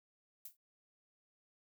violet noise with exponential decay, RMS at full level -43 dBFS, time 0.45-0.57 s, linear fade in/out 5 ms, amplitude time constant 24 ms, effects none

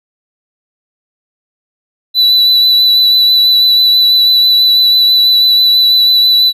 triangle tone with vibrato, 3970 Hz, B7, 8 cents sharp, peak -4 dBFS, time 2.14-6.53 s, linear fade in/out 50 ms, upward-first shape triangle, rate 6.1 Hz, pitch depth 22 cents each way, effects none

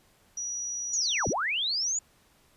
sine tone, 5820 Hz, F#8, 29 cents flat, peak -31 dBFS, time 0.37-1.33 s, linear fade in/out 5 ms
sine linear two-way sweep, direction down then up, 7040 to 52.9 to 7040 Hz, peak -26 dBFS, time 0.93-1.99 s, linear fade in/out 5 ms, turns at 1.28 s
effects pink hiss -63 dBFS RMS until 2.56 s + resampled to 32000 Hz

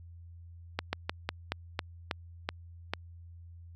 slowing click train, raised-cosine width 0.3 ms, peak -14 dBFS, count 9, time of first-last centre 0.79-2.936 s, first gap 140 ms, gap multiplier 1.18, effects added 85 Hz sine -47 dBFS peak until 3.75 s

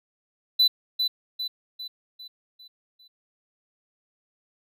triangle tone with echo, 3995 Hz, B7, 19 cents sharp, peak -14 dBFS, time 0.59-0.68 s, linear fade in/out 10 ms, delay 400 ms, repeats 6, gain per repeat -6 dB, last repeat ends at 3.08 s, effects none

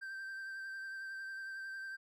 triangle tone with vibrato, 1566 Hz, G6, 2 cents flat, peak -40 dBFS, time 0.01-1.97 s, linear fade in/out 20 ms, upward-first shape sine, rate 11 Hz, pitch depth 19 cents each way, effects none

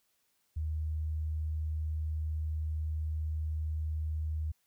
sine tone, 77.78 Hz, D#2, in tune, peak -31 dBFS, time 0.56-4.52 s, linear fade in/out 10 ms, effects white hiss -75 dBFS RMS until 4.66 s

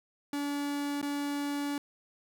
45% pulse tone with dropouts, 286.9 Hz, D4, 40 cents flat, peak -31 dBFS, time 0.33-1.78 s, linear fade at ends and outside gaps 2 ms, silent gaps 1.015-1.027 s, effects none

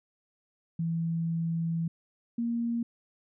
sine tone pair in turn, 165.6 / 234.2 Hz, E3 / A#3, +8 / +8 cents, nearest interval tritone, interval 600 cents, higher second, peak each -27 dBFS, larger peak neither, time 0.79-1.88 / 2.38-2.83 s, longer first, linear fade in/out 5 ms, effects none

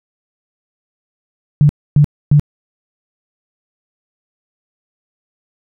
sine tone bursts, 146.83 Hz, D3, in tune, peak -5 dBFS, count 3, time 1.61-2.396 s, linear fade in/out 0 ms, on 82 ms, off 270 ms, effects none

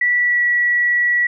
sine tone with pitch glide, 1955 to 1938.1 Hz, B6 to B6, -18 to -33 cents, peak -13 dBFS, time 0.01-1.27 s, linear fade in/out 5 ms, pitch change -15 cents, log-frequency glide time 0.18-0.43 s, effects none

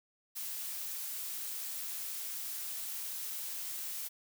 blue noise, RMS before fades -40 dBFS, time 0.35-4.09 s, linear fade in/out 20 ms, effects none

